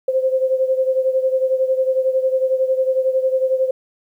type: beating tone pair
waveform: sine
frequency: 520 / 531 Hz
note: C5 / C5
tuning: -11 / +25 cents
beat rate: 11 Hz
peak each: -16 / -21 dBFS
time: 0.08-3.71 s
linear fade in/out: 5 ms
effects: 9-bit